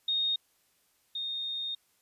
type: tone pair in turn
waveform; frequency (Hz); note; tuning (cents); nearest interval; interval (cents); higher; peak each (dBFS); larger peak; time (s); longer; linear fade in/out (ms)
sine; 3708 / 3685; A#7 / A#7; -10 / -21; unison; 11; first; -26 / -32; first; 0.08-0.36 / 1.15-1.75; second; 5
effects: white hiss -70 dBFS RMS until 2.01 s + resampled to 32000 Hz